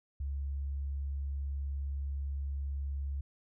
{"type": "tone", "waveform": "sine", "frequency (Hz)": 69.6, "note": "C#2", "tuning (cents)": 8, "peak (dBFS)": -33, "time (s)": [0.2, 3.21], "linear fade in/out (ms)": 5, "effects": []}